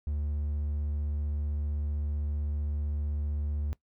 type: tone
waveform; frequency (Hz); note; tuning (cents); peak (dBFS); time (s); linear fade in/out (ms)
triangle; 73.7; D2; +7; -27; 0.07-3.73; 0
effects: noise-tail reverb RT60 0.1 s tail -20 dB re dry